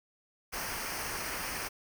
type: noise with comb filter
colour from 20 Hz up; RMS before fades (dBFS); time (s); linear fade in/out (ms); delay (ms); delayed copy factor
pink; -37; 0.52-1.69; 20; 0.27; -0.65
effects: none